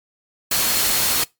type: tone in noise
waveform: sine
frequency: 4279 Hz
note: C8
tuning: 38 cents sharp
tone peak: -29 dBFS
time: 0.51-1.24 s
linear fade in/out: 5 ms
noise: white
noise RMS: -19 dBFS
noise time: 0.51-1.24 s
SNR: -13 dB
effects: noise-tail reverb RT60 0.2 s tail -23 dB re dry + MP3 96 kbps

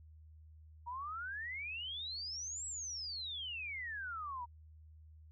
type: exponential two-way sweep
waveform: sine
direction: up then down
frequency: 932.3 to 7830 to 932.3 Hz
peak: -40 dBFS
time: 0.86-4.46 s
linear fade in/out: 20 ms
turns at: 2.66 s
effects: added 78 Hz sine -55 dBFS peak until 5.31 s

